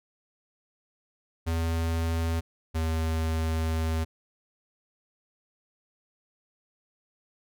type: tone pair in turn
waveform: square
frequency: 82.41 / 80.53 Hz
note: E2 / E2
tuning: 0 / -40 cents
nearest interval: unison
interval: 40 cents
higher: first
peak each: -26 dBFS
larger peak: neither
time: 1.46-2.41 / 2.74-4.05 s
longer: second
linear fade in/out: 20 ms
effects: none